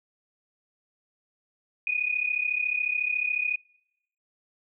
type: tone pair together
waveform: sine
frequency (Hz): 2455 / 2489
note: D#7 / D#7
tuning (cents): -24 / 0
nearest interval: unison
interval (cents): 24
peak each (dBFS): -27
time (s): 1.87-3.56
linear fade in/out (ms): 2
effects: noise-tail reverb RT60 0.8 s tail -25 dB re dry